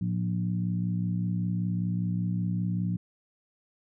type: harmonic tone with a mistuned harmonic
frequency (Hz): 59.1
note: A#1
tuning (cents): +24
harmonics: 2 / 3 / 4 / 5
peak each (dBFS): -30 / -28 / -41 / -43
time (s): 0.01-2.97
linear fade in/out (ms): 5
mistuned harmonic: 2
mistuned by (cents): -91
effects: none